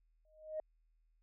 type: tone with exponential growth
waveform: sine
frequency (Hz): 622.3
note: D#5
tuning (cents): 0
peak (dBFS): -34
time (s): 0.25-0.6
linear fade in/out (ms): 2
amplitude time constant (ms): 75
effects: tanh soft clip ceiling -30 dBFS + added 40 Hz sine -70 dBFS peak until 1.22 s